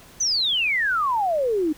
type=exponential sweep; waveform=sine; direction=down; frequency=6250 to 293.7 Hz; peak=-19 dBFS; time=0.2-1.73 s; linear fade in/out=10 ms; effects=pink hiss -48 dBFS RMS until 1.77 s